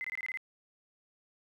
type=tone bursts; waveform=sine; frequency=2048 Hz; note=C7; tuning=38 cents flat; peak=-34 dBFS; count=7; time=0.01-0.373 s; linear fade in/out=0 ms; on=33 ms; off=22 ms; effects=11-bit